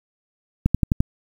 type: click train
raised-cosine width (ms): 5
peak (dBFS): -4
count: 5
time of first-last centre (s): 0.66-1.005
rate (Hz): 11.6
effects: 7-bit